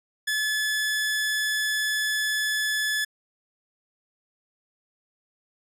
sawtooth tone, 1722 Hz, A6, 38 cents flat, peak -20 dBFS, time 0.27-3.05 s, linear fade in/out 10 ms, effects resampled to 32000 Hz

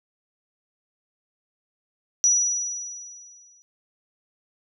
sine tone with exponential decay, 5860 Hz, F#8, 18 cents flat, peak -14 dBFS, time 2.24-3.62 s, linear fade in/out 0 ms, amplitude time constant 300 ms, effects none

